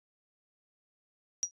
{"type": "tone with exponential decay", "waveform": "sine", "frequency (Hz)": 5760, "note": "F#8", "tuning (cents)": -47, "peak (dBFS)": -23, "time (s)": [1.43, 1.51], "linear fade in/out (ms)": 0, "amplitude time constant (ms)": 17, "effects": ["resampled to 24000 Hz"]}